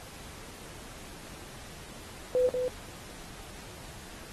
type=tone with echo; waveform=sine; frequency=503 Hz; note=B4; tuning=32 cents sharp; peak=-22 dBFS; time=2.35-2.49 s; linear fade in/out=0 ms; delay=190 ms; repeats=1; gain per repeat=-5 dB; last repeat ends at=2.68 s; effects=pink hiss -47 dBFS RMS until 4.32 s + AAC 32 kbps